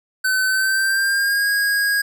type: tone with pitch glide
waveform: square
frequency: 1522 to 1640.7 Hz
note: F#6 to G#6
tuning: +48 to -22 cents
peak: -17 dBFS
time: 0.24-2.02 s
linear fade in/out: 10 ms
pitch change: +130 cents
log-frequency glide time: 0.46-1.49 s
effects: none